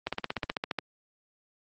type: slowing click train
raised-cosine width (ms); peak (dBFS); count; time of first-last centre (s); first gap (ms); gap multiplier
0.3; -13; 12; 0.07-0.787; 56; 1.03
effects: high-pass 150 Hz 12 dB/octave + Opus 24 kbps